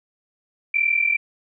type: tone pair together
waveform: sine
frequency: 2328 / 2369 Hz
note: D7 / D7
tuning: -16 / +14 cents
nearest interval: unison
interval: 30 cents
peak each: -20 dBFS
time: 0.74-1.17 s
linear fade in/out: 5 ms
effects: none